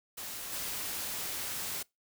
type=noise with level steps; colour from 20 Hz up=white; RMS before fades=-41 / -37 dBFS; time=0.17-1.83 s; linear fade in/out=10 ms; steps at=0.52 s; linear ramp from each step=5 ms; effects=noise-tail reverb RT60 0.2 s tail -24 dB re dry